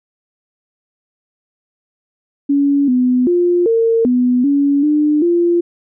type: tone with pitch steps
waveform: sine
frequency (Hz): 282.4 / 250.8 / 351.7 / 456 / 248.3 / 282.8 / 299.5 / 345.2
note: C#4 / B3 / F4 / A#4 / B3 / C#4 / D4 / F4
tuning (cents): +32 / +27 / +12 / -38 / +9 / +35 / +34 / -20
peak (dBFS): -10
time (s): 2.49-5.61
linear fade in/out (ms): 10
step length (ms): 390
effects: none